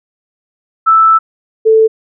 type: tone pair in turn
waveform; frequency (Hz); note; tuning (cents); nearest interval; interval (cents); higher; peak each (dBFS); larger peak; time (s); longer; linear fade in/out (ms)
sine; 1318.5 / 441.7; E6 / A4; 0 / +7; octave + perfect fifth; 1893; first; -4; neither; 0.86-1.19 / 1.65-1.88; first; 20
effects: none